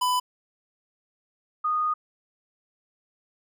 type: tone pair in turn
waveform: square / sine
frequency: 998 / 1234.6 Hz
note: B5 / D#6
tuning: +18 / -14 cents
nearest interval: major third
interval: 368 cents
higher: second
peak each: -22 dBFS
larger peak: neither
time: 0.01-0.2 / 1.64-1.94 s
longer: second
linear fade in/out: 10 ms
effects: none